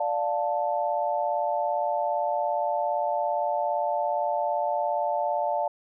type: chord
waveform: sine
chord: D minor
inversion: none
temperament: just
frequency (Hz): 587.3 / 704.8 / 881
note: D5 / F5 / A5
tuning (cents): 0 / +16 / +2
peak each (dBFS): -28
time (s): 0-5.68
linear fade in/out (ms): 5
effects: none